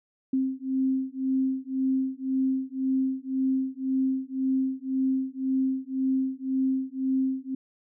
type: beating tone pair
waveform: sine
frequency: 262.9 / 264.8 Hz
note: C4 / C4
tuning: +8 / +21 cents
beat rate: 1.9 Hz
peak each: -27 dBFS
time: 0.33-7.55 s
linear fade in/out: 5 ms
effects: none